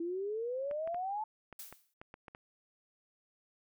sine exponential sweep, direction up, 329.6 to 880 Hz, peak -34 dBFS, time 0-1.24 s, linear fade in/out 5 ms
clicks, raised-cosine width 0.5 ms, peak -33 dBFS, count 9, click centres 0.712 / 0.875 / 0.945 / 1.527 / 1.726 / 2.015 / 2.141 / 2.282 / 2.349 s
blue noise with exponential decay, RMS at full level -43 dBFS, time 1.59-1.94 s, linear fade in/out 5 ms, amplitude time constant 74 ms
effects none

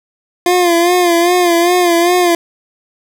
25% pulse tone with vibrato, 349.2 Hz, F4, in tune, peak -5 dBFS, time 0.46-2.35 s, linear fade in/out 2 ms, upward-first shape sine, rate 2.5 Hz, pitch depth 59 cents each way, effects none

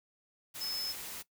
sine tone in noise, 5200 Hz, E8, 24 cents flat, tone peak -35 dBFS, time 0.6-0.93 s, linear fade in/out 20 ms, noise white, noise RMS -43 dBFS, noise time 0.54-1.23 s, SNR +5 dB, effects noise-tail reverb RT60 0.1 s tail -18 dB re dry

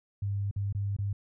sine tone with dropouts, 100.2 Hz, G2, 38 cents sharp, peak -28 dBFS, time 0.22-1.13 s, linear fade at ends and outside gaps 5 ms, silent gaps 0.512-0.561 / 0.727-0.748 / 0.966-0.986 s, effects none

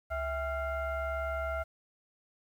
sine tone with frequency modulation, 656 Hz, E5, 9 cents flat, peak -31 dBFS, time 0.1-1.64 s, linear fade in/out 20 ms, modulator 725 Hz, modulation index 1.2, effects 10-bit

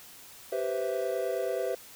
triangle chord, C major seventh, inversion second, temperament equal with one note detuned, 389.1 / 493.9 / 523.3 / 659.3 Hz, G4 / B4 / C5 / E5, -13 / 0 / 0 / 0 cents, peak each -32 dBFS, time 0.52-1.75 s, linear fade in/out 5 ms, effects white hiss -50 dBFS RMS until 1.95 s

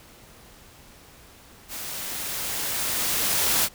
white noise with level ramp, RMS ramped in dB -35 to -21 dBFS, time 1.68-3.69 s, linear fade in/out 50 ms, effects pink hiss -50 dBFS RMS until 3.74 s

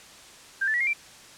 sine tone with pitch steps, 1588 / 1751.8 / 1932.6 / 2132 / 2352 Hz, G6 / A6 / B6 / C7 / D7, +22 / -8 / -38 / +32 / +2 cents, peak -22 dBFS, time 0.61-0.935 s, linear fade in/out 10 ms, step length 65 ms, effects white hiss -48 dBFS RMS until 1.37 s + low-pass 8000 Hz 12 dB/octave

